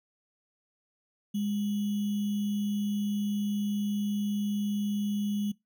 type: tone with sample-and-hold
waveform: sine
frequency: 205.2 Hz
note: G#3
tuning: 21 cents flat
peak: -27 dBFS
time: 1.34-5.52 s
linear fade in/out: 10 ms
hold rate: 3150 Hz
effects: noise-tail reverb RT60 0.2 s tail -23 dB re dry